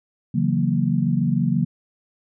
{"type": "chord", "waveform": "sine", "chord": "F# dominant seventh", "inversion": "second", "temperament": "equal", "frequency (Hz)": [138.59, 164.81, 185, 233.1], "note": ["C#3", "E3", "F#3", "A#3"], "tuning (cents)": [0, 0, 0, 0], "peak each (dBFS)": -23, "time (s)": [0.34, 1.65], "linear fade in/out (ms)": 10, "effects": []}